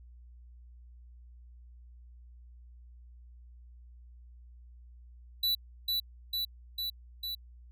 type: tone with echo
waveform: square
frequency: 3959 Hz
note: B7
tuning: 3 cents sharp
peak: -27 dBFS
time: 5.43-5.55 s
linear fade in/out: 5 ms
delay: 450 ms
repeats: 4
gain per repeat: -2 dB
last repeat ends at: 7.35 s
effects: added 60 Hz sine -50 dBFS peak until 7.71 s